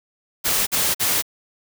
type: noise bursts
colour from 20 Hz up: white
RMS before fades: -20 dBFS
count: 3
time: 0.44-1.224 s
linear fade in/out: 20 ms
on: 230 ms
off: 47 ms
effects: none